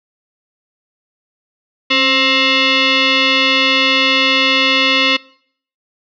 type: tone with frequency modulation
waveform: sine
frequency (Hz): 270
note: C#4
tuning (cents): -45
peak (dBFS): -10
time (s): 1.9-5.17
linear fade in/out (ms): 10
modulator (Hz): 795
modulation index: 4.6
effects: noise-tail reverb RT60 0.6 s tail -23 dB re dry